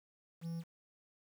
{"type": "tone with quantisation", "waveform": "triangle", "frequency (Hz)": 166.5, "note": "E3", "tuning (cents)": 18, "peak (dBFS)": -36, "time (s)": [0.41, 0.64], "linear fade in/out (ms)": 50, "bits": 10, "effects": []}